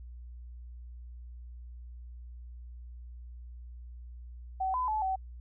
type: tone with pitch steps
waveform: sine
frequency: 759 / 1009 / 863 / 761 Hz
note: F#5 / B5 / A5 / F#5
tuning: +44 / +37 / -34 / +48 cents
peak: -28 dBFS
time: 4.6-5.16 s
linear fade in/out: 10 ms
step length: 140 ms
effects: added 60 Hz sine -43 dBFS peak until 5.4 s